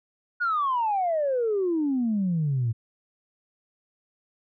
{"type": "exponential sweep", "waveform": "sine", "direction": "down", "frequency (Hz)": [1473, 110], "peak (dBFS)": -21, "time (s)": [0.4, 2.73], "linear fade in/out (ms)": 20, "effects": ["tanh soft clip ceiling -18 dBFS"]}